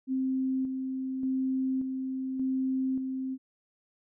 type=tone with tremolo; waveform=sine; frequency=262.3 Hz; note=C4; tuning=4 cents sharp; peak=-26 dBFS; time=0.07-3.38 s; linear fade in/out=50 ms; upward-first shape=square; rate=0.86 Hz; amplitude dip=40%; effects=none